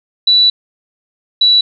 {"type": "tone pair in turn", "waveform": "sine", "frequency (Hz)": [3951, 3936], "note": ["B7", "B7"], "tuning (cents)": [0, -7], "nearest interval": "unison", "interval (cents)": 7, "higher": "first", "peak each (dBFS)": -6, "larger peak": "neither", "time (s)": [[0.27, 0.5], [1.41, 1.61]], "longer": "first", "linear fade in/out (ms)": 5, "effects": []}